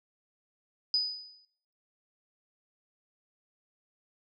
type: tone with exponential decay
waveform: sine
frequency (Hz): 4978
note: D#8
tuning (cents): 0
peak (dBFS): -22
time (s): 0.94-1.45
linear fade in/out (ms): 1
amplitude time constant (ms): 110
effects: noise-tail reverb RT60 0.9 s tail -25 dB re dry